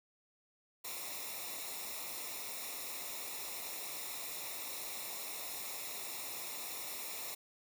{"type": "noise with comb filter", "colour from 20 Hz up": "white", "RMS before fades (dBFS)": -43, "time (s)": [0.84, 7.35], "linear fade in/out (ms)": 10, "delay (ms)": 0.64, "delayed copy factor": -0.75, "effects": []}